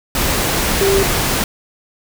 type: tone in noise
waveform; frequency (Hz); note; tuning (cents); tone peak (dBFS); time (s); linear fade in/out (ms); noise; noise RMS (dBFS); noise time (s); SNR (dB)
sine; 392; G4; 0; -12; 0.81-1.03; 2; pink; -17; 0.15-1.44; +2
effects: none